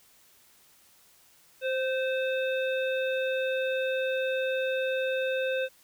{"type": "harmonic tone with a mistuned harmonic", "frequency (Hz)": 523.3, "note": "C5", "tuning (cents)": 0, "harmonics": [1, 3, 5, 7], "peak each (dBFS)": [-27, -35, -36, -41], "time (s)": [1.61, 5.69], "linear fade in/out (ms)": 50, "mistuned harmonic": 3, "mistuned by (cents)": -25, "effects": ["white hiss -60 dBFS RMS until 5.83 s"]}